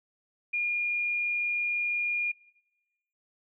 sine tone, 2422 Hz, D#7, 47 cents flat, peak -26 dBFS, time 0.53-2.32 s, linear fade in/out 10 ms, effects noise-tail reverb RT60 1.0 s tail -21 dB re dry

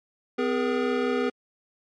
square tone cluster, 253.9 / 411.2 / 476.5 Hz, B3 / G#4 / A#4, +48 / -17 / +38 cents, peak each -28 dBFS, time 0.38-1.3 s, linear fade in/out 10 ms, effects low-pass 3000 Hz 12 dB/octave + MP3 64 kbps

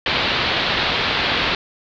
white low-pass noise, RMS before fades -20 dBFS, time 0.06-1.55 s, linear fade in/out 2 ms, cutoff 4200 Hz, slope 48 dB/octave, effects none

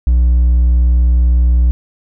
sine tone with hard clipping, 61 Hz, B1, 21 cents flat, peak -8 dBFS, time 0.07-1.71 s, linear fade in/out 0 ms, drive 2 dB, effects none

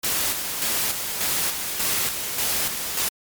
white noise with tremolo, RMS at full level -23 dBFS, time 0.03-3.09 s, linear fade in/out 10 ms, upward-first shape square, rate 1.7 Hz, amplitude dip 45%, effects MP3 96 kbps

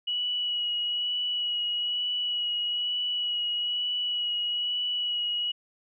sine tone with vibrato, 2926 Hz, F#7, 20 cents flat, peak -26 dBFS, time 0.07-5.52 s, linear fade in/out 10 ms, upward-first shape sine, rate 1.1 Hz, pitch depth 15 cents each way, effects none

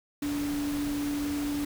sine tone in noise, 289.6 Hz, D4, 24 cents flat, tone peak -28 dBFS, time 0.22-1.65 s, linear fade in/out 5 ms, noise pink, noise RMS -39 dBFS, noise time 0.22-1.65 s, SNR +8 dB, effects none

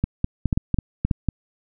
clicks, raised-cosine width 5 ms, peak -7 dBFS, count 10, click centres 0.04 / 0.244 / 0.457 / 0.528 / 0.575 / 0.743 / 0.787 / 1.05 / 1.112 / 1.287 s, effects none

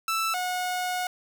sawtooth tone pair in turn, 1323 / 727.6 Hz, E6 / F#5, +6 / -29 cents, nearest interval minor seventh, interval 1035 cents, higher first, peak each -21 / -23 dBFS, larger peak first, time 0.08-0.34 / 0.34-1.07 s, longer second, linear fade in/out 2 ms, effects none

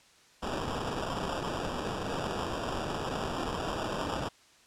blue noise with sample-and-hold, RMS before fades -34 dBFS, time 0.42-4.29 s, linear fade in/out 10 ms, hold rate 2100 Hz, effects white hiss -60 dBFS RMS until 4.66 s + low-pass 7000 Hz 12 dB/octave

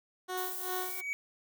15% pulse tone with tremolo, 368.1 Hz, F#4, 9 cents flat, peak -27 dBFS, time 0.28-1.02 s, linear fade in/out 20 ms, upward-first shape sine, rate 2.6 Hz, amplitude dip 85%
violet noise, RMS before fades -39 dBFS, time 0.37-1.01 s, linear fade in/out 10 ms
triangle tone with exponential growth, 2265 Hz, C#7, 37 cents sharp, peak -28 dBFS, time 0.68-1.13 s, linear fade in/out 0 ms, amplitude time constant 96 ms
effects none

